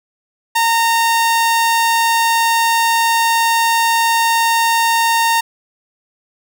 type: tone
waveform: sawtooth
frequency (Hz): 919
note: A#5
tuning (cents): -25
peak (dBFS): -8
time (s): 0.55-5.41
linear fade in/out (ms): 10
effects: none